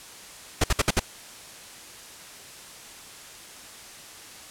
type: noise bursts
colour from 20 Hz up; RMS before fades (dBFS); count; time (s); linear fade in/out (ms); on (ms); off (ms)
pink; -20; 5; 0.61-0.996; 5; 30; 59
effects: white hiss -44 dBFS RMS until 4.5 s + low-pass 10000 Hz 12 dB/octave